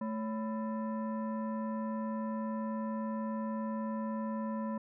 sine tone with frequency modulation, 219.1 Hz, A3, 7 cents flat, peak -33 dBFS, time 0.01-4.78 s, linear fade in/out 5 ms, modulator 777 Hz, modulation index 0.77, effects none

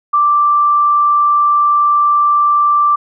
sine tone, 1174.7 Hz, D6, in tune, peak -8 dBFS, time 0.13-2.96 s, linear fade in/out 10 ms, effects none

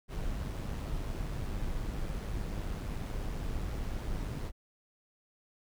brown noise with amplitude modulation, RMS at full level -34 dBFS, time 0.08-4.52 s, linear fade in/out 50 ms, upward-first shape sine, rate 103 Hz, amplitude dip 35%, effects none

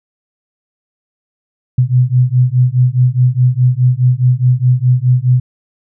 sine beating tone pair, 123.47 / 128.27 Hz, B2 / C3, 0 / -34 cents, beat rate 4.8 Hz, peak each -11 dBFS, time 1.78-5.4 s, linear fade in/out 5 ms, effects none

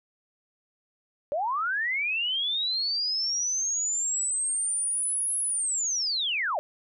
sine linear two-way sweep, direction up then down, 546 to 10760 to 546 Hz, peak -25 dBFS, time 1.32-6.59 s, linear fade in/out 0 ms, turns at 5.38 s, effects none

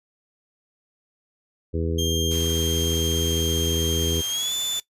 harmonic tone, 82.41 Hz, E2, in tune, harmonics 1 / 2 / 3 / 4 / 5 / 6, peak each -25 / -31 / -33 / -31 / -30 / -34 dBFS, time 1.73-4.22 s, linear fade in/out 20 ms
30% pulse tone with pitch glide, 3200 to 3510 Hz, G7 to A7, +35 to -5 cents, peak -21 dBFS, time 1.98-4.8 s, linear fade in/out 10 ms, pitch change +160 cents, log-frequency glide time 4.29-4.54 s
white noise, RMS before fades -36 dBFS, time 2.31-4.8 s, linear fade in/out 0 ms
effects noise-tail reverb RT60 0.1 s tail -18 dB re dry + resampled to 32000 Hz

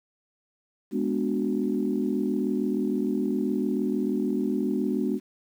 sine chord, G# half-diminished seventh, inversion none, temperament equal, 207.7 / 246.9 / 293.7 / 370 Hz, G#3 / B3 / D4 / F#4, 0 / 0 / 0 / 0 cents, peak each -28 / -28 / -29 / -30 dBFS, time 0.91-5.2 s, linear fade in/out 50 ms, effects tanh soft clip ceiling -13 dBFS + 9-bit

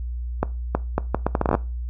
accelerating click train, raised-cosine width 1 ms, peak -5 dBFS, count 13, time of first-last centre 0.43-1.551 s, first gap 320 ms, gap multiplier 0.72, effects noise-tail reverb RT60 0.3 s tail -20 dB re dry + added 60 Hz sine -26 dBFS peak until 1.89 s

